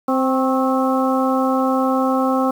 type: harmonic tone with a mistuned harmonic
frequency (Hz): 261.6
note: C4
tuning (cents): 0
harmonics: 1 / 2 / 3 / 4 / 5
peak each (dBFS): -18 / -21 / -23 / -24 / -25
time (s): 0.08-2.51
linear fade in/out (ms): 5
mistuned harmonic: 4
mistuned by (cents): +60
effects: 7-bit